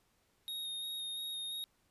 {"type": "tone with vibrato", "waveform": "square", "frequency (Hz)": 3729, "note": "A#7", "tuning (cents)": 0, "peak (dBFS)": -39, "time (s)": [0.48, 1.64], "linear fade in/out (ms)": 0, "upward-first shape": "square", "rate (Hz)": 2.9, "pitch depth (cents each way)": 12, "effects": ["pink hiss -74 dBFS RMS until 1.9 s", "resampled to 32000 Hz"]}